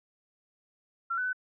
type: tone with pitch steps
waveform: sine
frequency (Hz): 1364 / 1498 / 1507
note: F6 / F#6 / F#6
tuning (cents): -41 / +21 / +31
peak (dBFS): -28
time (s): 1.1-1.331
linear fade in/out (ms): 10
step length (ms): 77
effects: none